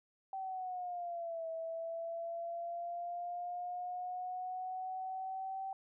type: linear two-way sweep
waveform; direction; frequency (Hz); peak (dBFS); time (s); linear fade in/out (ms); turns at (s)
sine; down then up; 773 to 651 to 773; -38; 0.33-5.73; 2; 1.48
effects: none